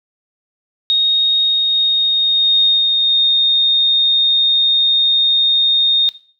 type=tone with pitch glide; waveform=sine; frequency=3729 to 3684 Hz; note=A#7 to A#7; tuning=0 to -21 cents; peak=-10 dBFS; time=0.9-6.09 s; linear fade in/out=0 ms; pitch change=-21 cents; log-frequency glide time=1.41-3.26 s; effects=noise-tail reverb RT60 0.4 s tail -17 dB re dry